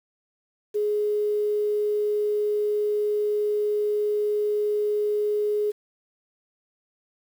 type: tone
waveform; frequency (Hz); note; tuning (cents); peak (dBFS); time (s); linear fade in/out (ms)
sine; 418.4; G#4; +13; -21; 0.74-5.72; 20
effects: 8-bit